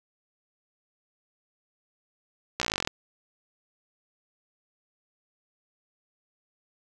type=slowing click train; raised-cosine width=0.2 ms; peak=-9 dBFS; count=15; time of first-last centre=2.6-2.874 s; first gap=15 ms; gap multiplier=1.04; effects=none